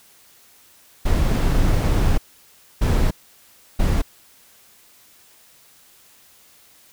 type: noise bursts at uneven times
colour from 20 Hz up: brown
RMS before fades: -17 dBFS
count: 3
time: 1.05-2.18 / 2.81-3.11 / 3.79-4.02 s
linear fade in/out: 10 ms
effects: white hiss -52 dBFS RMS until 6.92 s